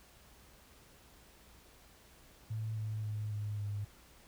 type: tone with pitch steps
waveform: sine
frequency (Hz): 110 / 108.17 / 106.38 / 104.61 / 102.87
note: A2 / A2 / G#2 / G#2 / G#2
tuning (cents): 0 / -29 / +42 / +13 / -16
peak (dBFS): -35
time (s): 2.5-3.85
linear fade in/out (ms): 10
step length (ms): 270
effects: added 60 Hz sine -65 dBFS peak until 4.27 s + pink hiss -61 dBFS RMS until 4.27 s

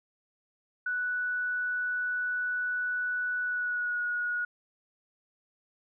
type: tone with pitch glide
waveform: sine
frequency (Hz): 1480 to 1452.9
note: F#6 to F#6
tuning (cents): 0 to -32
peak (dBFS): -28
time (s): 0.86-4.45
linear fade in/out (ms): 5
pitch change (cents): -32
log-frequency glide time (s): 3.43-4
effects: none

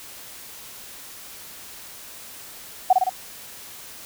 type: tone with echo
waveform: sine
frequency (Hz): 745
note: F#5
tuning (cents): +12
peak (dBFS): -10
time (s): 2.9-2.93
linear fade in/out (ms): 5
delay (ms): 55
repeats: 3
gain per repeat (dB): -3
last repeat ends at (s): 3.095
effects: white hiss -41 dBFS RMS until 4.05 s

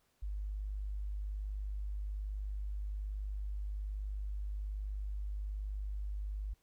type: tone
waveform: sine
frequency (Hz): 50.6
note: G#1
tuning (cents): -44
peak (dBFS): -36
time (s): 0.22-6.54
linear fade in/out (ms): 10
effects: pink hiss -75 dBFS RMS until 6.62 s

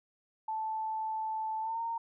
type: tone with pitch glide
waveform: sine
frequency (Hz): 877 to 920.1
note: A5 to A#5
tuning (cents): -6 to -23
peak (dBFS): -32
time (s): 0.48-1.98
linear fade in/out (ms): 5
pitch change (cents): +83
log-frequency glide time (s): 1.61-1.8
effects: none

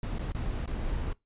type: noise with dropouts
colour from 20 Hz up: brown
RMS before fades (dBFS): -32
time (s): 0.03-1.13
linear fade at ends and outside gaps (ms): 2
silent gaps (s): 0.185-0.193 / 0.321-0.348 / 0.66-0.676
effects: noise-tail reverb RT60 0.2 s tail -22 dB re dry + resampled to 8000 Hz

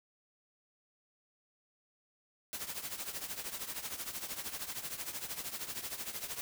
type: noise with tremolo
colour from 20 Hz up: white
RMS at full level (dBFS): -38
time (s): 2.53-6.41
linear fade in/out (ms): 0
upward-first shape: triangle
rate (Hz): 13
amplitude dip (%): 80
effects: none

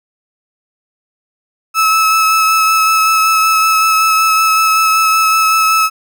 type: tone with vibrato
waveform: 35% pulse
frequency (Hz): 1300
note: E6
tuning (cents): -24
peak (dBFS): -7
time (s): 1.74-5.9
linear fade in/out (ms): 50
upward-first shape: sine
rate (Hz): 5.3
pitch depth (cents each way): 12
effects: none

